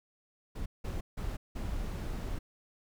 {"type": "noise bursts at uneven times", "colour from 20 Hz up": "brown", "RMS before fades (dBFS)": -36, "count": 4, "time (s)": [[0.55, 0.66], [0.84, 1.01], [1.17, 1.37], [1.55, 2.39]], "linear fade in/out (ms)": 10, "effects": []}